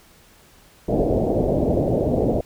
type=low-pass noise; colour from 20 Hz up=white; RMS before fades=-20 dBFS; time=0.88-2.41 s; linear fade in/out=5 ms; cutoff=650 Hz; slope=48 dB/octave; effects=pink hiss -52 dBFS RMS until 2.45 s